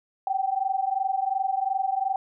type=tone pair together; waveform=sine; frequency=761.2 / 784 Hz; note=F#5 / G5; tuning=+49 / 0 cents; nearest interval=minor second; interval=51 cents; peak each=-26 dBFS; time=0.27-2.16 s; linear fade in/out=2 ms; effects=none